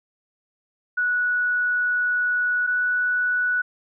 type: tone pair in turn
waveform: sine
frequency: 1470 / 1477.3 Hz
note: F#6 / F#6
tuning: -12 / -3 cents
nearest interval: unison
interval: 9 cents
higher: second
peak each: -19 / -19 dBFS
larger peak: neither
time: 0.97-2.67 / 2.67-3.62 s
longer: first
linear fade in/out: 10 ms
effects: none